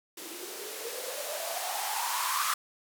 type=noise with band-pass filter sweep; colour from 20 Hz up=violet; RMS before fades=-34 dBFS; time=0.17-2.54 s; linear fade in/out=5 ms; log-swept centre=310 to 1200 Hz; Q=9; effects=none